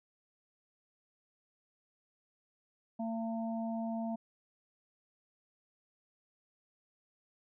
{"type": "harmonic tone", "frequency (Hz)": 226.4, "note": "A3", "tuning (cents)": 50, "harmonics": [1, 3, 4], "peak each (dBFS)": [-35, -40, -48], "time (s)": [2.99, 4.16], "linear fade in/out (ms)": 10, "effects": []}